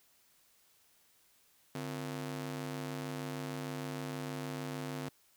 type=ring-modulated tone; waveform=sawtooth; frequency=201.9 Hz; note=G#3; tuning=49 cents flat; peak=-31 dBFS; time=1.75-5.09 s; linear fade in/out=2 ms; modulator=57.7 Hz; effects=white hiss -68 dBFS RMS until 5.36 s